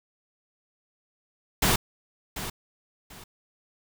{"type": "noise with echo", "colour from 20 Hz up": "pink", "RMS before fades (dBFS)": -22, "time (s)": [1.62, 1.76], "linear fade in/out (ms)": 5, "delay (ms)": 740, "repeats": 2, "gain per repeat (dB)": -12, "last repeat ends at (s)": 3.24, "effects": []}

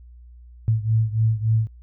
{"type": "beating tone pair", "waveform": "sine", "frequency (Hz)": [110, 113.5], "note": ["A2", "A#2"], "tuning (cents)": [0, -46], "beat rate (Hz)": 3.5, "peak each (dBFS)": [-19, -22], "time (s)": [0.68, 1.67], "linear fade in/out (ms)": 0, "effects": ["added 60 Hz sine -42 dBFS peak until 1.82 s"]}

